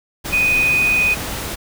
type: tone in noise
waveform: sine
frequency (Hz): 2489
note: D#7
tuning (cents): 0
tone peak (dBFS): -13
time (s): 0.32-1.15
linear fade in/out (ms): 20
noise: pink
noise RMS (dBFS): -26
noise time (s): 0.24-1.56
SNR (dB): +10
effects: none